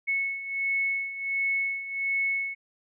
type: beating tone pair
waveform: sine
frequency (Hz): 2200 / 2201.4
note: C#7 / C#7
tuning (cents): -14 / -13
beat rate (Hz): 1.4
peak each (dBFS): -32 / -27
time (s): 0.07-2.55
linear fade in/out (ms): 20
effects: none